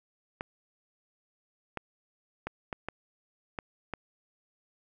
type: clicks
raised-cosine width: 0.5 ms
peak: -19 dBFS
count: 7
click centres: 0.409 / 1.773 / 2.47 / 2.728 / 2.886 / 3.588 / 3.937 s
effects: none